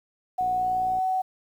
sine tone with pitch glide, 737 to 750.7 Hz, F#5 to F#5, -7 to +25 cents, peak -22 dBFS, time 0.38-1.22 s, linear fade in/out 10 ms, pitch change +32 cents, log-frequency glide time 0.54-1.06 s
click train, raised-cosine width 2 ms, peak -31 dBFS, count 35, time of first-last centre 0.41-0.986 s, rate 59 Hz
effects 9-bit

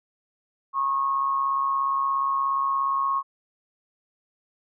sine tone with amplitude modulation, 1092 Hz, C#6, 26 cents flat, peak -19 dBFS, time 0.73-3.23 s, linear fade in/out 50 ms, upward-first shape sine, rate 137 Hz, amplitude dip 50%, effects none

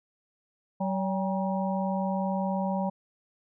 harmonic tone with a mistuned harmonic, 190.2 Hz, F#3, 48 cents sharp, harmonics 1 / 3 / 4 / 5, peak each -28 / -33 / -34 / -35 dBFS, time 0.8-2.9 s, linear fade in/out 10 ms, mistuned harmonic 4, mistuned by +79 cents, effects none

